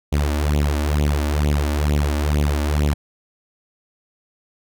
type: tone with flanger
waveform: sawtooth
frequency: 73.5 Hz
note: D2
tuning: 2 cents sharp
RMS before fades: -19 dBFS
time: 0.12-2.94 s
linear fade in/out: 10 ms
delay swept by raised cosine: 0.29 to 3.49 ms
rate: 2.2 Hz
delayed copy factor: +0.8
effects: none